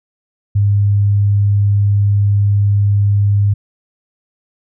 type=tone; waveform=sine; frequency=101.5 Hz; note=G#2; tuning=39 cents flat; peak=-9 dBFS; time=0.55-3.54 s; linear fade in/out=10 ms; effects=none